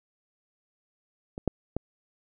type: clicks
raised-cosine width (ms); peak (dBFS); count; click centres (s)
2; -23 / -10 / -15; 3; 1.379 / 1.477 / 1.766
effects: none